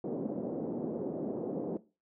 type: band-pass noise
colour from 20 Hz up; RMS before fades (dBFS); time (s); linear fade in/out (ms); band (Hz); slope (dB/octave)
pink; -36; 0.04-1.77; 2; 190 to 540; 24
effects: noise-tail reverb RT60 0.3 s tail -18 dB re dry